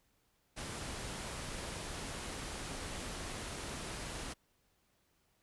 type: low-pass noise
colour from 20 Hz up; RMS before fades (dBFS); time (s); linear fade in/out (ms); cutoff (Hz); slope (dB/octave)
pink; -43; 0.56-4.34; 20; 11000; 96
effects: pink hiss -75 dBFS RMS until 5.42 s